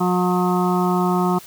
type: harmonic tone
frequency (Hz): 180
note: F#3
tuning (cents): -47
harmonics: 1 / 2 / 4 / 5 / 6 / 7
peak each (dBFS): -19 / -22 / -25 / -26 / -27 / -27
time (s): 0-1.39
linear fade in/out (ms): 10
effects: white hiss -42 dBFS RMS until 1.46 s